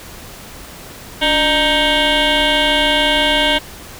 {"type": "tone with frequency modulation", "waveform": "sine", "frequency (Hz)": 1887, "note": "A#6", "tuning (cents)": 21, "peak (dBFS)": -9, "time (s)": [1.21, 3.59], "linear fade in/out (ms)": 20, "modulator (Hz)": 320, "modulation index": 5.1, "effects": ["tanh soft clip ceiling -10 dBFS", "pink hiss -35 dBFS RMS until 3.99 s"]}